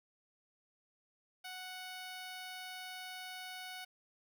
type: tone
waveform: 10% pulse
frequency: 740 Hz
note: F#5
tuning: in tune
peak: -36 dBFS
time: 1.44-3.85 s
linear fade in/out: 10 ms
effects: none